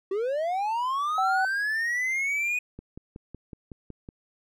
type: linear sweep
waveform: triangle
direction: up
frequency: 371.7 to 2490 Hz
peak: -23 dBFS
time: 0.11-2.59 s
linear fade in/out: 5 ms
type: tone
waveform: sine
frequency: 764 Hz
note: G5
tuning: 45 cents flat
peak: -23 dBFS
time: 1.18-1.45 s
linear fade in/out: 2 ms
type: click train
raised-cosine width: 3 ms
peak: -27 dBFS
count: 8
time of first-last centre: 2.79-4.089 s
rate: 5.39 Hz
effects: none